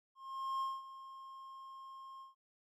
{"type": "tone with ADSR envelope", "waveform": "triangle", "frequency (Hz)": 1069, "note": "C6", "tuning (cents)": 37, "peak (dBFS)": -32, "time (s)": [0.15, 2.35], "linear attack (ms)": 460, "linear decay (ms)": 210, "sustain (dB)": -15, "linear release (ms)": 140, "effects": []}